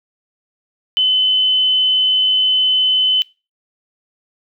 sine tone, 3033 Hz, F#7, 42 cents sharp, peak -11 dBFS, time 0.97-3.22 s, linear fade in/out 0 ms, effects noise-tail reverb RT60 0.3 s tail -23 dB re dry

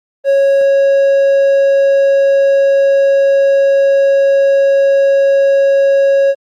triangle tone, 551 Hz, C#5, 11 cents flat, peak -5 dBFS, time 0.24-6.35 s, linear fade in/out 50 ms, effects Opus 24 kbps

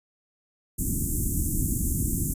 pink band-stop noise, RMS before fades -26 dBFS, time 0.78-2.34 s, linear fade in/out 10 ms, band 320 to 7200 Hz, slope 48 dB/octave, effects resampled to 32000 Hz

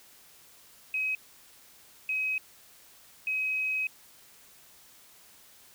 sine tone bursts at uneven times, 2538 Hz, D#7, 34 cents sharp, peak -27 dBFS, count 3, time 0.94-1.15 / 2.09-2.38 / 3.27-3.87 s, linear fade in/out 2 ms, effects white hiss -56 dBFS RMS until 5.74 s

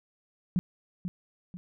sine tone with echo, 179.8 Hz, F#3, 49 cents flat, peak -22 dBFS, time 0.56-0.59 s, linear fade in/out 0 ms, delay 490 ms, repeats 2, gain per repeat -8 dB, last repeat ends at 1.57 s, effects none

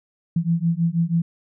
sine beating tone pair, 164.81 / 171.01 Hz, E3 / F3, 0 / -36 cents, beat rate 6.2 Hz, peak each -21 dBFS, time 0.36-1.22 s, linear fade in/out 5 ms, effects none

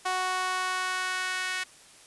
sawtooth tone with high-pass filter sweep, 370 Hz, F#4, in tune, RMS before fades -30 dBFS, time 0.05-1.64 s, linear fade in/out 10 ms, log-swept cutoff 860 to 1800 Hz, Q 1.9, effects white hiss -53 dBFS RMS until 2.06 s + resampled to 24000 Hz

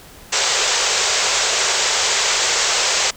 white band-pass noise, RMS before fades -18 dBFS, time 0.32-3.11 s, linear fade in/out 10 ms, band 370 to 7800 Hz, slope 96 dB/octave, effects pink hiss -42 dBFS RMS until 3.16 s

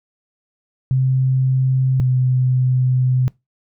sine tone pair in turn, 130.81 / 127.82 Hz, C3 / C3, 0 / -40 cents, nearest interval unison, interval 40 cents, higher first, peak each -13 dBFS, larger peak neither, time 0.91-2 / 2-3.28 s, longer second, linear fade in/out 0 ms, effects noise-tail reverb RT60 0.2 s tail -22 dB re dry

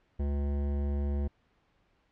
sine tone with hard clipping, 71.2 Hz, C#2, 47 cents sharp, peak -30 dBFS, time 0.19-1.28 s, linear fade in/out 10 ms, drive 15 dB, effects pink hiss -70 dBFS RMS until 2.11 s + low-pass 3000 Hz 12 dB/octave

